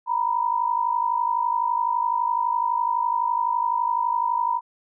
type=tone pair together; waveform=sine; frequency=935.9 / 987.8 Hz; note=A#5 / B5; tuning=+7 / 0 cents; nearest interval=minor second; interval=93 cents; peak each=-23 / -23 dBFS; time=0.06-4.61 s; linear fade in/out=50 ms; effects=none

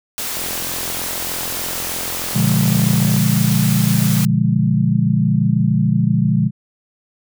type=noise; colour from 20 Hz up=white; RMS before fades=-24 dBFS; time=0.18-4.25 s; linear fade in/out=0 ms
type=click train; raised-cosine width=1 ms; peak=-16 dBFS; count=122; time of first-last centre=0.37-3.164 s; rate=43.3 Hz
type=chord; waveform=sine; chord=B diminished seventh; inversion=none; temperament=equal with one note detuned; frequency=120.93 / 146.83 / 174.61 / 207.7 Hz; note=B2 / D3 / F3 / Ab3; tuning=-36 / 0 / 0 / 0 cents; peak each=-18 dBFS; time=2.33-6.51 s; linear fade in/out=50 ms
effects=none

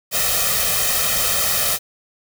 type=noise with comb filter; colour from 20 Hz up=white; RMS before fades=-19 dBFS; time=0.11-1.79 s; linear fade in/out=50 ms; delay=1.6 ms; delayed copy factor=+0.9; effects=none

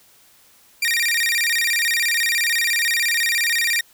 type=tone with vibrato; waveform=sawtooth; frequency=2100 Hz; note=C7; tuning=6 cents sharp; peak=-14 dBFS; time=0.82-3.81 s; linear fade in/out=5 ms; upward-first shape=square; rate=17 Hz; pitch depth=210 cents each way; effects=white hiss -53 dBFS RMS until 3.93 s

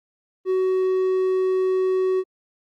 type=tone; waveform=triangle; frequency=374.3 Hz; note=F#4; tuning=20 cents sharp; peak=-16 dBFS; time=0.45-2.24 s; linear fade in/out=50 ms; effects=Opus 24 kbps

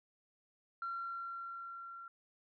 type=tone with level ramp; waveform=sine; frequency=1369 Hz; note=F6; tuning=35 cents flat; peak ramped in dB=-36 to -47 dBFS; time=0.82-2.08 s; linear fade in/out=2 ms; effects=tanh soft clip ceiling -33 dBFS

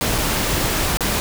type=noise with dropouts; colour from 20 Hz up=pink; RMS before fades=-20 dBFS; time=0.01-1.2 s; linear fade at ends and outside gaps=0 ms; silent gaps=0.181-0.185 / 0.971-1.007 s; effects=none

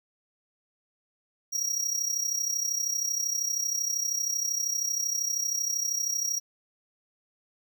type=tone with amplitude modulation; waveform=square; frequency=5680 Hz; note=F8; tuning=28 cents sharp; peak=-24 dBFS; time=1.52-6.4 s; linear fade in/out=20 ms; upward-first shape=sine; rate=32.8 Hz; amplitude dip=70%; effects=none

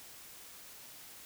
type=silence; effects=white hiss -52 dBFS RMS until 1.25 s

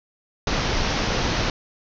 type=low-pass noise; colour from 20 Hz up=pink; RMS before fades=-23 dBFS; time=0.47-1.5 s; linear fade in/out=2 ms; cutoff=6200 Hz; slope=96 dB/octave; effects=none

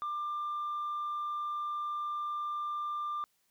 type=tone; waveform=sine; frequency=1191 Hz; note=D6; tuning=24 cents sharp; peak=-31 dBFS; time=0.02-3.24 s; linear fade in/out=0 ms; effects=tanh soft clip ceiling -31 dBFS + white hiss -74 dBFS RMS until 3.5 s

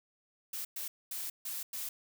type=noise bursts at uneven times; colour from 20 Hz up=blue; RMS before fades=-39 dBFS; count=5; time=0.53-0.65 / 0.76-0.88 / 1.11-1.3 / 1.45-1.63 / 1.73-1.89 s; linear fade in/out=5 ms; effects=none

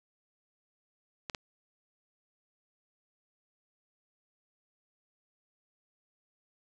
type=clicks; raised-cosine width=0.2 ms; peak=-19 dBFS; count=2; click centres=1.298 / 1.348 s; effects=8-bit

